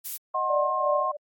violet noise, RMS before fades -32 dBFS, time 0.04-0.18 s, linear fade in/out 20 ms
sine chord, C diminished, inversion first, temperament equal with one note detuned, 622.3 / 740 / 1065.4 Hz, Eb5 / Gb5 / C6, 0 / 0 / +31 cents, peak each -31 / -31 / -25 dBFS, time 0.34-1.12 s, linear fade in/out 10 ms
sine tone with tremolo, 589 Hz, D5, 5 cents sharp, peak -22 dBFS, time 0.49-1.17 s, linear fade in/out 10 ms, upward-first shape sine, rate 2.9 Hz, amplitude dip 95%
effects AAC 64 kbps

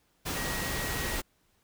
sine tone in noise, 1900 Hz, A#6, 33 cents sharp, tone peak -38 dBFS, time 0.35-1.18 s, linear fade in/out 20 ms, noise pink, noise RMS -33 dBFS, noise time 0.25-1.22 s, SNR -8 dB, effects pink hiss -70 dBFS RMS until 1.63 s

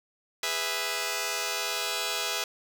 5% pulse chord, E major, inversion first, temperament just, 412 / 494.4 / 659.3 Hz, G#4 / B4 / E5, -14 / +2 / 0 cents, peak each -23 / -22 / -21 dBFS, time 0.43-2.44 s, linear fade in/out 2 ms, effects none

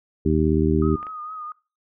harmonic tone, 78.1 Hz, D#2, 7 cents sharp, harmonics 1 / 2 / 3 / 4 / 5, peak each -23 / -23 / -23 / -23 / -23 dBFS, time 0.25-0.96 s, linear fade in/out 10 ms
sine tone with vibrato, 1244 Hz, D#6, 1 cent flat, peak -31 dBFS, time 0.82-1.52 s, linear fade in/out 2 ms, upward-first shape triangle, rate 4.4 Hz, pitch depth 52 cents each way
clicks, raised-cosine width 0.5 ms, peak -26 dBFS, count 2, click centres 1.029 / 1.068 s
effects noise-tail reverb RT60 0.3 s tail -20 dB re dry

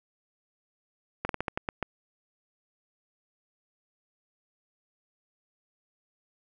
slowing click train, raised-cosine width 0.5 ms, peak -14 dBFS, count 8, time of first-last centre 1.25-1.827 s, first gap 42 ms, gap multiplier 1.22, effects none

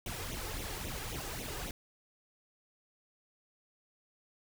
pink noise with flanger, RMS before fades -40 dBFS, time 0.06-1.71 s, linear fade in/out 2 ms, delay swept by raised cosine 0.31 to 2.51 ms, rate 3.7 Hz, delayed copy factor +0.8, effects none

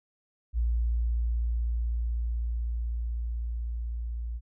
sine tone with level ramp, 58 Hz, A#1, 8 cents flat, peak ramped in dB -23 to -31 dBFS, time 0.53-4.41 s, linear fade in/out 50 ms, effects none

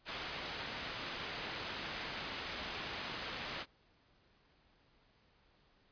white low-pass noise, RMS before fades -43 dBFS, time 0.05-3.66 s, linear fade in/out 50 ms, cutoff 3600 Hz, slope 12 dB/octave, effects pink hiss -70 dBFS RMS until 5.91 s + resampled to 11025 Hz

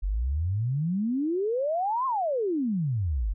sine exponential two-way sweep, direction up then down, 43.94 to 1086 to 43.94 Hz, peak -24 dBFS, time 0.02-3.34 s, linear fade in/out 20 ms, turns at 2.06 s, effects none

